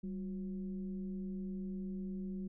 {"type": "tone with frequency modulation", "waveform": "sine", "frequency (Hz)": 192.1, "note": "G3", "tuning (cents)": -35, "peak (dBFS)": -38, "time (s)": [0.03, 2.48], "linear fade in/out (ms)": 10, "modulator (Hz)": 168, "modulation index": 0.5, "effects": []}